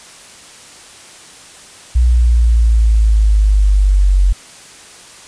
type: exponential sweep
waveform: sine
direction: down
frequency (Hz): 61.3 to 46.25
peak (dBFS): -7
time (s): 1.95-4.33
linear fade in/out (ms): 10
effects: white hiss -38 dBFS RMS until 5.27 s + resampled to 22050 Hz